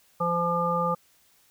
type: harmonic tone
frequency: 171.9 Hz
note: F3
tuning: 27 cents flat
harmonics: 1 / 3 / 5 / 7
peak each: -30 / -28 / -31 / -26 dBFS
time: 0.2-0.95 s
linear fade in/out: 10 ms
effects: white hiss -62 dBFS RMS until 1.5 s